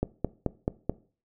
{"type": "click train", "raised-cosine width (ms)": 2, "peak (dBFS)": -12, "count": 5, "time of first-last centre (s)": [0.03, 0.896], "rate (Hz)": 4.62, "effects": ["noise-tail reverb RT60 0.4 s tail -19 dB re dry"]}